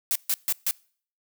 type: noise bursts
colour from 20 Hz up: blue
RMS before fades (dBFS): -24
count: 4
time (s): 0.11-0.71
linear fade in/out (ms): 0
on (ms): 45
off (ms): 140
effects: noise-tail reverb RT60 0.5 s tail -25 dB re dry